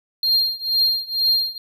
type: tone with tremolo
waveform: triangle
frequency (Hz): 4205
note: C8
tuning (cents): +8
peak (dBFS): -12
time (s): 0.23-1.58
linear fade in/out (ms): 2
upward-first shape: triangle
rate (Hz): 2.1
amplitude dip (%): 95
effects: none